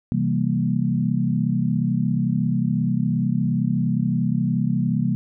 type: chord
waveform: sine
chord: C dominant seventh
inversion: none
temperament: equal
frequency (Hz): 130.81 / 164.81 / 196 / 233.1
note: C3 / E3 / G3 / Bb3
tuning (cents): 0 / 0 / 0 / 0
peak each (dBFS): -24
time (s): 0.12-5.15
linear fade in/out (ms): 0
effects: none